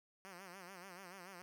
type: tone with vibrato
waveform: 5% pulse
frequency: 185 Hz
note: F#3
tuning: in tune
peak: -40 dBFS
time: 0.25-1.42 s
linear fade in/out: 0 ms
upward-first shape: sine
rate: 6.9 Hz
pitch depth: 120 cents each way
effects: none